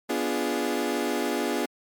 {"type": "chord", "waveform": "30% pulse", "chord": "B diminished seventh", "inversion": "none", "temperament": "equal", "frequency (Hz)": [246.9, 293.7, 349.2, 415.3], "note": ["B3", "D4", "F4", "Ab4"], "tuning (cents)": [0, 0, 0, 0], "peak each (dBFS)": -28, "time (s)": [0.09, 1.66], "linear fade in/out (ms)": 10, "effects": ["MP3 96 kbps"]}